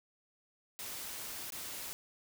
white noise with dropouts, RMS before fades -43 dBFS, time 0.79-1.93 s, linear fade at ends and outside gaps 0 ms, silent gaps 1.504-1.522 s, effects none

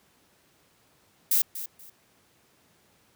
violet noise with echo, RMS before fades -22 dBFS, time 1.31-1.42 s, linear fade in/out 5 ms, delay 240 ms, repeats 2, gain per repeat -13 dB, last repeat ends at 1.9 s, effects pink hiss -63 dBFS RMS until 3.15 s + high-pass 100 Hz 12 dB/octave

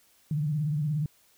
sine tone with vibrato, 150.1 Hz, D3, 38 cents sharp, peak -25 dBFS, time 0.31-1.06 s, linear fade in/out 2 ms, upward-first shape sine, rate 17 Hz, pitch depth 100 cents each way, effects white hiss -63 dBFS RMS until 1.37 s

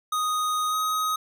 square tone with pitch glide, 1244.5 to 1259 Hz, D#6 to D#6, 0 to +20 cents, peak -24 dBFS, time 0.12-1.16 s, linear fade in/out 5 ms, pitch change +20 cents, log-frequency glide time 0.7-0.75 s, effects none

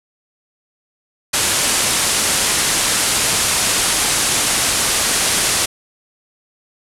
white low-pass noise, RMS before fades -17 dBFS, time 1.33-5.66 s, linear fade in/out 10 ms, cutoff 11000 Hz, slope 48 dB/octave, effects none

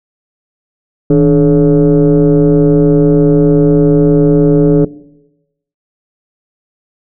sine tone with frequency modulation, 292.8 Hz, D4, 5 cents flat, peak -3 dBFS, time 1.1-4.85 s, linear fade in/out 5 ms, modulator 134 Hz, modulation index 1.3, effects noise-tail reverb RT60 0.9 s tail -19 dB re dry + tanh soft clip ceiling -1 dBFS

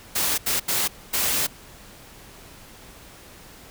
white noise bursts at uneven times, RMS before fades -23 dBFS, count 4, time 0.15-0.38 / 0.46-0.6 / 0.68-0.88 / 1.13-1.47 s, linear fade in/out 10 ms, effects pink hiss -46 dBFS RMS until 3.7 s

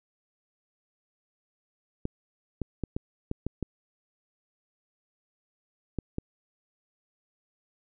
clicks, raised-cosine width 3 ms, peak -17 dBFS, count 9, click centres 2.054 / 2.617 / 2.837 / 2.965 / 3.314 / 3.466 / 3.627 / 5.987 / 6.184 s, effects none

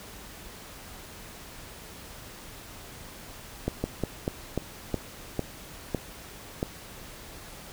slowing click train, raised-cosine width 2 ms, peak -13 dBFS, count 9, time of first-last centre 3.68-6.629 s, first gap 160 ms, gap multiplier 1.23, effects pink hiss -45 dBFS RMS until 7.72 s

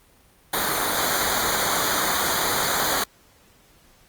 pink noise with comb filter, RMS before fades -23 dBFS, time 0.53-3.04 s, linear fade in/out 5 ms, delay 0.37 ms, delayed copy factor -0.9, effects pink hiss -56 dBFS RMS until 4.08 s + Opus 32 kbps

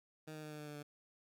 15% pulse tone with pitch steps, 155.56 / 154.04 / 152.53 / 151.04 / 149.57 / 148.11 / 146.66 Hz, D#3 / D#3 / D#3 / D3 / D3 / D3 / D3, 0 / -17 / -34 / +49 / +32 / +15 / -2 cents, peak -40 dBFS, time 0.27-0.83 s, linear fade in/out 10 ms, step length 80 ms, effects none

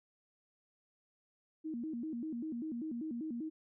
sine tone with vibrato, 272.7 Hz, C#4, 28 cents flat, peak -37 dBFS, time 1.64-3.5 s, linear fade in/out 20 ms, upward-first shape square, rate 5.1 Hz, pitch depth 250 cents each way, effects none

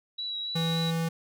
sine tone with vibrato, 3900 Hz, B7, 23 cents flat, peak -31 dBFS, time 0.18-0.91 s, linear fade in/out 10 ms, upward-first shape triangle, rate 3.6 Hz, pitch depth 21 cents each way
square tone, 164.81 Hz, E3, in tune, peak -27 dBFS, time 0.55-1.09 s, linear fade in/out 10 ms
effects none

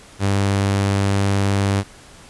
sawtooth tone, 99.1 Hz, G2, 19 cents sharp, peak -12 dBFS, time 0.19-1.84 s, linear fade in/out 50 ms, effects pink hiss -44 dBFS RMS until 2.29 s + resampled to 24000 Hz

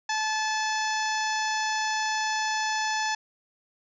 harmonic tone, 867 Hz, A5, 26 cents flat, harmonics 1 / 2 / 3 / 4 / 5 / 6 / 7 / 8, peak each -28 / -30 / -37 / -39 / -39 / -36 / -38 / -42 dBFS, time 0.09-3.15 s, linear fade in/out 5 ms, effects none

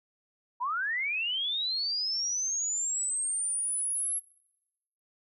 sine linear sweep, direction up, 926 to 11240 Hz, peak -28 dBFS, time 0.6-4.2 s, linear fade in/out 20 ms, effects noise-tail reverb RT60 1.0 s tail -25 dB re dry

